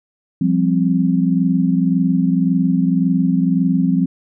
sine chord, F suspended second, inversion none, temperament just, 174.61 / 196.44 / 261.9 Hz, F3 / G3 / C4, 0 / +4 / +2 cents, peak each -16 / -19 / -17 dBFS, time 0.41-4.06 s, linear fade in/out 5 ms, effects none

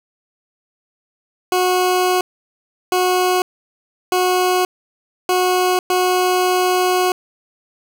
20% pulse tone bursts at uneven times, 365.4 Hz, F#4, 22 cents flat, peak -9 dBFS, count 5, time 1.52-2.21 / 2.92-3.42 / 4.12-4.65 / 5.29-5.79 / 5.9-7.12 s, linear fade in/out 2 ms, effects none

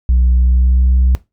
sine tone with pitch glide, 61.74 to 63.33 Hz, B1 to B1, 0 to +44 cents, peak -6 dBFS, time 0.09-1.15 s, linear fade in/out 0 ms, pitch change +44 cents, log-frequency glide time 0.34-0.86 s, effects noise-tail reverb RT60 0.2 s tail -19 dB re dry + tanh soft clip ceiling -6 dBFS

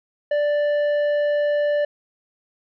sine tone with tanh clipping, 587.3 Hz, D5, in tune, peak -19 dBFS, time 0.31-1.85 s, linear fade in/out 5 ms, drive 8 dB, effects none

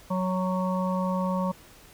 harmonic tone, 185 Hz, F#3, in tune, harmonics 1 / 3 / 5 / 6, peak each -26 / -31 / -33 / -34 dBFS, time 0.1-1.52 s, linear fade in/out 10 ms, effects pink hiss -52 dBFS RMS until 1.93 s

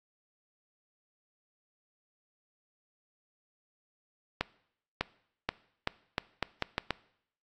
accelerating click train, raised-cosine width 0.3 ms, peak -12 dBFS, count 9, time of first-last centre 4.41-6.907 s, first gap 600 ms, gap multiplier 0.8, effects noise-tail reverb RT60 0.7 s tail -21 dB re dry + AAC 64 kbps

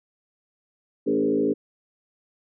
sine tone with frequency modulation, 349.2 Hz, F4, in tune, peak -19 dBFS, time 1.06-1.54 s, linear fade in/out 20 ms, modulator 53.4 Hz, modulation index 2.2, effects none

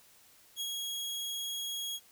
sawtooth tone with ADSR envelope, 3307 Hz, G#7, 8 cents flat, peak -30 dBFS, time 0.56-2 s, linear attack 48 ms, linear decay 47 ms, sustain -2 dB, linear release 50 ms, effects white hiss -61 dBFS RMS until 2.11 s

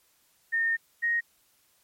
sine tone pair in turn, 1828 / 1870.7 Hz, A#6 / A#6, -34 / +6 cents, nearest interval unison, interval 40 cents, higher second, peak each -23 dBFS, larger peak neither, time 0.52-0.77 / 1.02-1.21 s, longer first, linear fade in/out 20 ms, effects white hiss -66 dBFS RMS until 1.83 s + MP3 64 kbps

